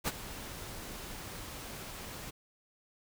pink noise with ADSR envelope, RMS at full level -30 dBFS, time 0.04-2.31 s, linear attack 36 ms, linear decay 32 ms, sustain -14 dB, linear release 16 ms, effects none

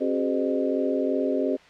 sine tone cluster, 268.5 / 374.8 / 417.7 / 511 / 607 Hz, C4 / F#4 / G#4 / C5 / D#5, +45 / +22 / +10 / -41 / -43 cents, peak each -26 / -29 / -29 / -30 / -29 dBFS, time 0-1.57 s, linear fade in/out 20 ms, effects white hiss -51 dBFS RMS until 1.69 s + low-pass 3000 Hz 12 dB/octave

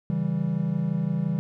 triangle chord, C# diminished, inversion none, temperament equal with one note detuned, 138.59 / 164.24 / 196 Hz, C#3 / E3 / G3, 0 / -6 / 0 cents, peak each -28 / -24 / -26 dBFS, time 0.1-1.39 s, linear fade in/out 0 ms, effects none

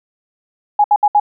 sine tone bursts, 830.6 Hz, G#5, in tune, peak -7 dBFS, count 4, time 0.79-1.199 s, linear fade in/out 5 ms, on 52 ms, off 67 ms, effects none

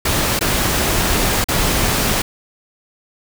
pink noise with dropouts, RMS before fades -17 dBFS, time 0.05-2.22 s, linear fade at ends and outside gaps 5 ms, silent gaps 0.392-0.409 / 1.443-1.485 s, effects none

